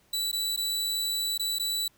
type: tone with dropouts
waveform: sawtooth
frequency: 3951 Hz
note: B7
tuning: in tune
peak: -24 dBFS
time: 0.13-1.88 s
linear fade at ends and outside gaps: 5 ms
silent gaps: 0.316-0.328 / 0.564-0.574 / 1.378-1.395 / 1.586-1.596 s
effects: pink hiss -64 dBFS RMS until 1.97 s